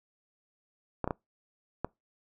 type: clicks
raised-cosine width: 1 ms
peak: -16 dBFS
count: 4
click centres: 1.043 / 1.076 / 1.108 / 1.846 s
effects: noise-tail reverb RT60 0.2 s tail -25 dB re dry